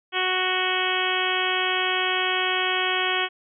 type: harmonic tone with a mistuned harmonic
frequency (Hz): 370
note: F#4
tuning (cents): 0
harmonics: 1 / 2 / 3 / 4 / 5 / 6 / 7 / 8 / 9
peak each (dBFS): -30 / -30 / -30 / -30 / -30 / -30 / -30 / -30 / -30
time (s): 0.12-3.29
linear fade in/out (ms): 50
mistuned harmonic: 9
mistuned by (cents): -38
effects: none